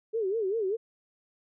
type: tone with vibrato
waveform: sine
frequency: 415.3 Hz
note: G#4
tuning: in tune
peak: -26 dBFS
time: 0.13-0.77 s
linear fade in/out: 20 ms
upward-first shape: sine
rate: 5.1 Hz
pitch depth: 190 cents each way
effects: none